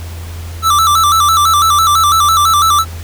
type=tone with vibrato; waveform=square; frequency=1244.5 Hz; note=D#6; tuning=in tune; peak=-8 dBFS; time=0.62-2.85 s; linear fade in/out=50 ms; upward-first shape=square; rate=6 Hz; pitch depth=98 cents each way; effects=added 84 Hz sine -23 dBFS peak until 3.03 s + pink hiss -34 dBFS RMS until 3.03 s